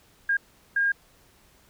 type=tone bursts at uneven times; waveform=sine; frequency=1618 Hz; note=G#6; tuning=46 cents flat; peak=-20 dBFS; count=2; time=0.29-0.37 / 0.76-0.92 s; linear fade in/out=5 ms; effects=pink hiss -59 dBFS RMS until 1.69 s